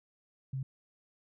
sine tone, 133.2 Hz, C3, 31 cents sharp, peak -33 dBFS, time 0.53-0.63 s, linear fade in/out 5 ms, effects none

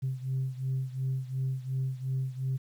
sine beating tone pair, 130.81 / 133.61 Hz, C3 / C3, 0 / +37 cents, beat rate 2.8 Hz, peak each -30 / -33 dBFS, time 0.02-2.58 s, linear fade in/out 20 ms, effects tanh soft clip ceiling -24 dBFS + 10-bit

